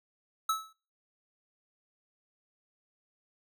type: tone with exponential decay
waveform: square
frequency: 1300 Hz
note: E6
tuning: 24 cents flat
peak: -25 dBFS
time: 0.49-0.73 s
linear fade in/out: 5 ms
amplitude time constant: 52 ms
effects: noise-tail reverb RT60 0.4 s tail -22 dB re dry